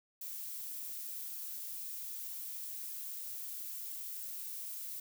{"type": "noise", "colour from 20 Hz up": "violet", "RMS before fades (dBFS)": -43, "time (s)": [0.21, 5], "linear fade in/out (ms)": 5, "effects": []}